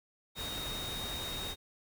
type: tone in noise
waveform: sine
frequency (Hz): 3729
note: A#7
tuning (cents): 0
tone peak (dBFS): -39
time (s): 0.35-1.56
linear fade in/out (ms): 50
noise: pink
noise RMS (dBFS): -41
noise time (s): 0.35-1.56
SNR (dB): -1
effects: none